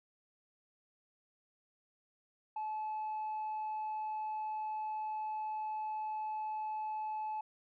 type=tone; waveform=sine; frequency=862 Hz; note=A5; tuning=36 cents flat; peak=-34 dBFS; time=2.56-7.41 s; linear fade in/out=5 ms; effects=tanh soft clip ceiling -34 dBFS